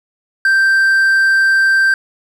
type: tone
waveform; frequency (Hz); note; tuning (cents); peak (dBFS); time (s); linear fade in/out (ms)
triangle; 1568; G6; 0; -7; 0.45-1.94; 2
effects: none